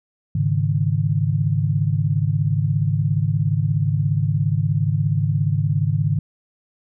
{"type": "chord", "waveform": "sine", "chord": "Ab suspended fourth", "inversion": "none", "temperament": "equal", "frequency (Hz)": [103.83, 138.59, 155.56], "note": ["Ab2", "Db3", "Eb3"], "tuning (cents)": [0, 0, 0], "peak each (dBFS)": -21, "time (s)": [0.35, 6.19], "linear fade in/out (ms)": 5, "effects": []}